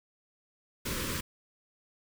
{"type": "band-stop noise", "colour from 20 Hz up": "pink", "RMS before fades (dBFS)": -34, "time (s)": [0.85, 1.21], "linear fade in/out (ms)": 10, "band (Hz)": [580, 940], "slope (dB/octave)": 96, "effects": []}